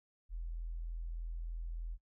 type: tone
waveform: sine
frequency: 41.65 Hz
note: E1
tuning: 19 cents sharp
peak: -38 dBFS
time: 0.29-1.98 s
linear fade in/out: 50 ms
effects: noise-tail reverb RT60 0.1 s tail -23 dB re dry